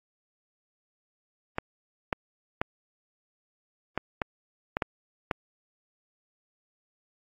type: clicks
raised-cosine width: 0.5 ms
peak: -11 dBFS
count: 8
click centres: 1.584 / 2.128 / 2.615 / 3.976 / 4.218 / 4.769 / 4.822 / 5.312 s
effects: AAC 32 kbps